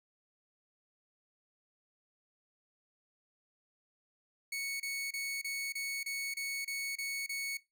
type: tone bursts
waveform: sawtooth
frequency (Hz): 2217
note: C#7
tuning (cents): 0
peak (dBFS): -32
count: 10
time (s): 4.52-7.572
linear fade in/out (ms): 5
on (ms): 280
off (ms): 28
effects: noise-tail reverb RT60 0.2 s tail -19 dB re dry